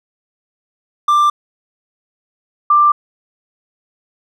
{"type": "tone pair in turn", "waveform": ["triangle", "sine"], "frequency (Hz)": [1183, 1183], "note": ["D6", "D6"], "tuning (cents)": [12, 12], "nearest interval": "unison", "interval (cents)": 0, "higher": "neither", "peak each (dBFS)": -7, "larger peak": "neither", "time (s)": [[1.08, 1.3], [2.7, 2.92]], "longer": "neither", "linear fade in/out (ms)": 5, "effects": []}